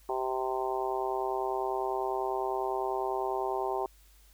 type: harmonic tone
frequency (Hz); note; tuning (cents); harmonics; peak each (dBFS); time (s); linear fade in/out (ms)
130; C3; -11; 3 / 4 / 5 / 6 / 7 / 8; -33 / -42 / -37 / -35 / -36 / -40; 0.09-3.86; 2
effects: added 50 Hz sine -57 dBFS peak until 4.33 s + white hiss -63 dBFS RMS until 4.33 s